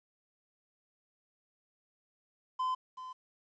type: tone with echo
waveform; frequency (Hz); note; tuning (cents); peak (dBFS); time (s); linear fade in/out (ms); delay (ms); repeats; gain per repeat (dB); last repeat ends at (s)
triangle; 1024; C6; -38; -28; 2.59-2.75; 10; 380; 1; -12; 3.13
effects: resampled to 16000 Hz + 11-bit